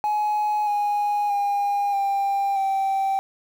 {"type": "tone with pitch steps", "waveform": "triangle", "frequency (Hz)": [842, 825.6, 809.6, 793.8, 778.4], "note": ["G#5", "G#5", "G#5", "G5", "G5"], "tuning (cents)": [24, -10, -44, 22, -12], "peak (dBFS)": -17, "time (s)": [0.04, 3.19], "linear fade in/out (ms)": 0, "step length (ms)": 630, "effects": ["tanh soft clip ceiling -15 dBFS", "8-bit"]}